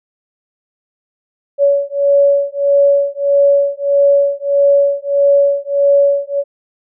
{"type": "beating tone pair", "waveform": "sine", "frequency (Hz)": [563, 564.6], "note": ["C#5", "C#5"], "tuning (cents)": [27, 32], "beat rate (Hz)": 1.6, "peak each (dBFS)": -12, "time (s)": [1.58, 6.44], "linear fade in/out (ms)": 50, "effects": []}